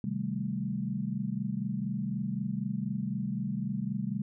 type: chord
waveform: sine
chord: A half-diminished seventh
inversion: first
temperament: equal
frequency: 130.81 / 155.56 / 196 / 220 Hz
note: C3 / Eb3 / G3 / A3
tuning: 0 / 0 / 0 / 0 cents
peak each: -37 / -39 / -33 / -36 dBFS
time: 0.04-4.22 s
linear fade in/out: 2 ms
effects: none